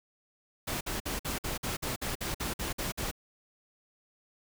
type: noise bursts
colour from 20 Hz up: pink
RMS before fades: -34 dBFS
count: 13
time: 0.67-3.114 s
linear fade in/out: 10 ms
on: 140 ms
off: 52 ms
effects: none